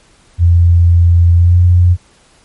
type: tone with pitch glide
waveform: sine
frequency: 85.9 to 88.57 Hz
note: F2 to F2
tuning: -28 to +25 cents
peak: -4 dBFS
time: 0.38-1.97 s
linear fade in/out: 50 ms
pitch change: +53 cents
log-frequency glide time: 1.36-1.58 s
effects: pink hiss -48 dBFS RMS until 2.44 s + MP3 48 kbps